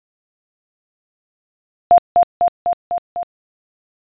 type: tone with echo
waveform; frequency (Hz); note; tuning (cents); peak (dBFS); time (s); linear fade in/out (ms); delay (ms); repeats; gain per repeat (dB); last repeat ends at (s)
sine; 698.5; F5; 0; -4; 1.91-1.98; 0; 250; 5; -3; 3.23
effects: resampled to 8000 Hz